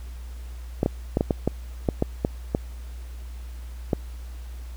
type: clicks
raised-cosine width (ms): 2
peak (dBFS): -7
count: 11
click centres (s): 0.831 / 0.861 / 1.171 / 1.209 / 1.308 / 1.476 / 1.888 / 2.024 / 2.249 / 2.549 / 3.932
effects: added 60 Hz sine -34 dBFS peak until 4.76 s + pink hiss -52 dBFS RMS until 4.76 s